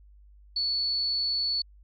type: tone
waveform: sine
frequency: 4435 Hz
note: C#8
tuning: in tune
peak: -25 dBFS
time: 0.56-1.62 s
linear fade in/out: 5 ms
effects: added 50 Hz sine -51 dBFS peak until 1.83 s